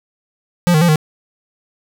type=tone with pitch steps; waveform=square; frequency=175.3 / 154.4 / 173.1 / 154.2 Hz; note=F3 / D#3 / F3 / D#3; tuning=+7 / -13 / -15 / -15 cents; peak=-10 dBFS; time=0.67-0.958 s; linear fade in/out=0 ms; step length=72 ms; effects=none